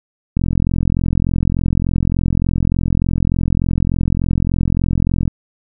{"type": "click train", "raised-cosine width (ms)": 5, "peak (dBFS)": -4, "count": 214, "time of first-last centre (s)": [0.37, 5.278], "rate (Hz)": 43.4, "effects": []}